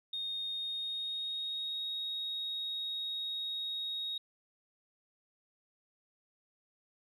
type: tone with pitch glide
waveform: sine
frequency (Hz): 3700 to 3760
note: A#7 to A#7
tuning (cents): -14 to +14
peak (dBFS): -34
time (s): 0.13-4.18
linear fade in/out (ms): 5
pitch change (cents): +28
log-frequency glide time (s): 0.51-1.83
effects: tanh soft clip ceiling -30 dBFS